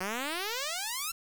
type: exponential sweep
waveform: 5% pulse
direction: up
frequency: 179.1 to 1379 Hz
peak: -21 dBFS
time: 0-1.12 s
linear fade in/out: 10 ms
effects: 8-bit